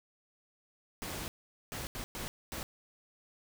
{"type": "noise bursts at uneven times", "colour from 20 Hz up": "pink", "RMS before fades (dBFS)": -40, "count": 5, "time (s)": [[1.02, 1.28], [1.72, 1.87], [1.95, 2.04], [2.15, 2.28], [2.52, 2.63]], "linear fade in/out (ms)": 0, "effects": []}